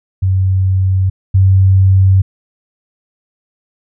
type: tone pair in turn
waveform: sine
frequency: 94.5 / 95.43 Hz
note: F#2 / G2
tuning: +37 / -46 cents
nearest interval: unison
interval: 17 cents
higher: second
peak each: -9 / -5 dBFS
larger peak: second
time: 0.22-1.1 / 1.34-2.22 s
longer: neither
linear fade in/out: 10 ms
effects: none